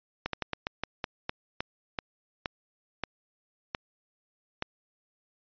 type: slowing click train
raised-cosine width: 0.3 ms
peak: -14 dBFS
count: 14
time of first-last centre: 0.26-4.624 s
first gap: 73 ms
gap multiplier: 1.23
effects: resampled to 11025 Hz